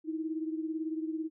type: beating tone pair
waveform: sine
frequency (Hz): 315.4 / 333.4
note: D#4 / E4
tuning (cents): +24 / +20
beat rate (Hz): 18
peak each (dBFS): -33 / -39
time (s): 0.04-1.3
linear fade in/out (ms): 50
effects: none